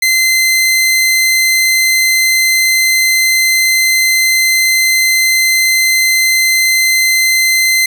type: tone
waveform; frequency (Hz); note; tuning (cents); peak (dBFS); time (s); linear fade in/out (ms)
sawtooth; 2067; C7; -22; -5; 0.02-7.86; 5
effects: none